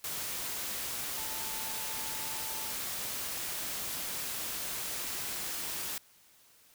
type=tone in noise; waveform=sine; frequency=880 Hz; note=A5; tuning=in tune; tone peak=-47 dBFS; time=1.17-2.72 s; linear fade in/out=2 ms; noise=white; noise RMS=-37 dBFS; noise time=0.04-5.98 s; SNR=-13 dB; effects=white hiss -62 dBFS RMS until 6.74 s